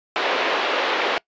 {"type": "band-pass noise", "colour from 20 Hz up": "pink", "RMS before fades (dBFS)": -22, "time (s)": [0.16, 1.18], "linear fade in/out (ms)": 0, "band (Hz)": [390, 3600], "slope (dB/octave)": 24, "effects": ["noise-tail reverb RT60 0.1 s tail -23 dB re dry", "resampled to 16000 Hz"]}